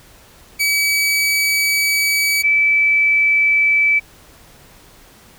sawtooth / sine tone pair in turn, 2283 / 2310 Hz, D7 / D7, -50 / -29 cents, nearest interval unison, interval 21 cents, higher second, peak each -11 dBFS, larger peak neither, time 0.59-2.43 / 2.43-4 s, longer first, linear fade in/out 20 ms, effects pink hiss -46 dBFS RMS until 5.38 s

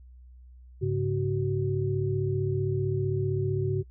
sine tone cluster, 102.8 / 138.3 / 375.6 Hz, G#2 / C#3 / F#4, -17 / -4 / +26 cents, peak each -29 dBFS, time 0.81-3.83 s, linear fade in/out 20 ms, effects noise-tail reverb RT60 0.1 s tail -19 dB re dry + added 62 Hz sine -47 dBFS peak until 3.9 s

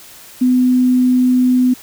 sine tone, 252 Hz, B3, 35 cents sharp, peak -9 dBFS, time 0.41-1.74 s, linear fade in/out 10 ms, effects white hiss -39 dBFS RMS until 1.82 s

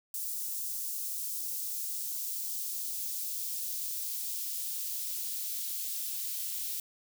blue noise with high-pass filter sweep, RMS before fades -36 dBFS, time 0.14-6.8 s, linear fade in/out 2 ms, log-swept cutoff 6200 to 3100 Hz, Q 0.87, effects none

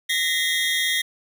45% pulse tone cluster, 1866 / 2029 / 3282 / 3674 Hz, A#6 / B6 / G#7 / A#7, +1 / +46 / -21 / -26 cents, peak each -26 dBFS, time 0.09-1.02 s, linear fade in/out 10 ms, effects none

